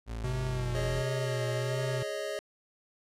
35% pulse linear sweep, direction down, 58 to 39 Hz, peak -33 dBFS, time 0.06-1.04 s, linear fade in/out 50 ms
square tone with vibrato, 125.1 Hz, B2, 23 cents sharp, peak -32 dBFS, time 0.24-2.03 s, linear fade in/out 5 ms, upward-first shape sine, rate 1.4 Hz, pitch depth 51 cents each way
square chord, Ab suspended fourth, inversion none, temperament just, 415.3 / 553.7 / 623 Hz, Ab4 / Db5 / Eb5, 0 / -2 / +2 cents, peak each -39 / -39 / -37 dBFS, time 0.75-2.39 s, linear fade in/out 0 ms
effects low-pass 10000 Hz 12 dB/octave

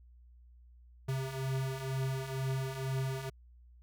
square beating tone pair, 131.4 / 133.5 Hz, C3 / C3, +8 / +35 cents, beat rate 2.1 Hz, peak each -40 / -35 dBFS, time 1.08-3.3 s, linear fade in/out 10 ms, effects added 60 Hz sine -55 dBFS peak until 3.82 s

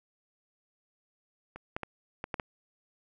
clicks, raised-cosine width 0.5 ms, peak -28 / -18 / -20 / -20 / -17 / -18 dBFS, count 6, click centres 1.56 / 1.765 / 1.833 / 2.241 / 2.342 / 2.398 s, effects none

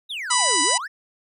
triangle exponential two-way sweep, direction down then up, 3932 to 274.8 to 1907 Hz, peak -26 dBFS, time 0.09-0.88 s, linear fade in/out 20 ms, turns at 0.62 s
harmonic tone, 987.8 Hz, B5, in tune, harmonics 1 / 2 / 3 / 4 / 5 / 6 / 7 / 8 / 9, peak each -23 / -26 / -27 / -28 / -27 / -28 / -29 / -28 / -24 dBFS, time 0.3-0.78 s, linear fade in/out 10 ms
effects none

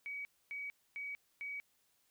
sine tone bursts, 2266 Hz, C#7, 37 cents sharp, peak -40 dBFS, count 4, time 0.06-1.6 s, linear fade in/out 0 ms, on 190 ms, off 260 ms, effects white hiss -75 dBFS RMS until 2.1 s

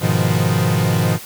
45% pulse chord, F half-diminished seventh, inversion first, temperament equal, 103.83 / 123.47 / 155.56 / 174.61 Hz, Ab2 / Cb3 / Eb3 / F3, 0 / 0 / 0 / 0 cents, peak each -20 dBFS, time 0-1.19 s, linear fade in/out 50 ms, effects white hiss -35 dBFS RMS until 1.25 s

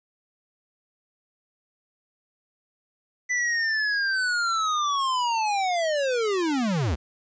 square linear sweep, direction down, 1999 to 61.74 Hz, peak -23 dBFS, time 3.29-6.96 s, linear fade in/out 20 ms, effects resampled to 16000 Hz + 10-bit

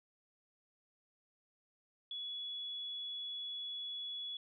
sine tone, 3390 Hz, G#7, 35 cents sharp, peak -40 dBFS, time 2.11-4.37 s, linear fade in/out 2 ms, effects none

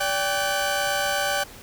sawtooth tone cluster, 578 / 790 / 1512 Hz, D5 / G5 / F#6, -28 / +13 / +37 cents, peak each -23 dBFS, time 0-1.44 s, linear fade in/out 10 ms, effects pink hiss -44 dBFS RMS until 1.62 s

